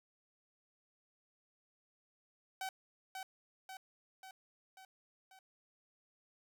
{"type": "tone with echo", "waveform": "sawtooth", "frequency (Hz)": 761, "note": "F#5", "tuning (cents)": 48, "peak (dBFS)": -35, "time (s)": [2.61, 2.69], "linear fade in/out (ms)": 2, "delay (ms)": 540, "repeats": 5, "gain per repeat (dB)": -4, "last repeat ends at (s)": 5.39, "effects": []}